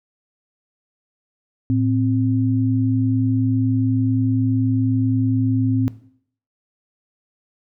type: tone pair together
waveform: sine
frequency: 111.07 / 261.6 Hz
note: A2 / C4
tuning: +17 / 0 cents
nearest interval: octave + minor third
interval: 1483 cents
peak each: -18 dBFS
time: 1.7-5.88 s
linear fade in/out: 0 ms
effects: noise-tail reverb RT60 0.6 s tail -17 dB re dry